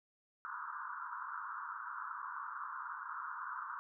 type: band-pass noise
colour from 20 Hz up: white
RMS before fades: -44 dBFS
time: 0.45-3.79 s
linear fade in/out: 0 ms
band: 960 to 1500 Hz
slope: 96 dB/octave
effects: none